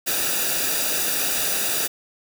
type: noise with comb filter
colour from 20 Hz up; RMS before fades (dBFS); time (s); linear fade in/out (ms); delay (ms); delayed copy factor
white; -23; 0.06-1.88; 20; 0.94; -0.65
effects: none